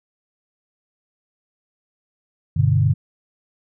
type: chord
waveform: sine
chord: G major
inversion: none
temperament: equal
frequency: 98 / 123.47 / 146.83 Hz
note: G2 / B2 / D3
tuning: 0 / 0 / 0 cents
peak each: -18 dBFS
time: 2.56-2.94 s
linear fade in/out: 10 ms
effects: none